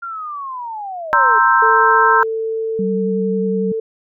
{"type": "linear sweep", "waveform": "sine", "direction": "down", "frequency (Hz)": [1400, 414.9], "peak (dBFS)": -24, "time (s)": [0.02, 1.39], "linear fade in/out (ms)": 10}
{"type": "chord", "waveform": "sine", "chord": "C dominant seventh", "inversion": "third", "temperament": "equal", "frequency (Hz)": [932.3, 1046.5, 1318.5, 1568], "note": ["Bb5", "C6", "E6", "G6"], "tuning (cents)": [0, 0, 0, 0], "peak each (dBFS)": -15, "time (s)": [1.13, 2.23], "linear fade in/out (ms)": 0}
{"type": "tone", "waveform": "sine", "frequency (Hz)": 445.9, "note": "A4", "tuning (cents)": 23, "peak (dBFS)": -18, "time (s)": [1.62, 3.8], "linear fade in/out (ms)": 5}
{"type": "tone with vibrato", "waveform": "sine", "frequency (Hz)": 191.3, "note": "G3", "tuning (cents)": -42, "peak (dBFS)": -18, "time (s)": [2.79, 3.72], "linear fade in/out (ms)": 2, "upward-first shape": "sine", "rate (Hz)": 11, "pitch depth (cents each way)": 23}
{"effects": []}